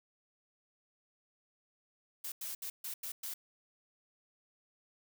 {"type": "noise bursts at uneven times", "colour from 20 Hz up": "blue", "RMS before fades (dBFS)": -41, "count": 6, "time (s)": [[2.24, 2.32], [2.41, 2.55], [2.62, 2.7], [2.84, 2.94], [3.03, 3.12], [3.23, 3.34]], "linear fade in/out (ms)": 5, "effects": []}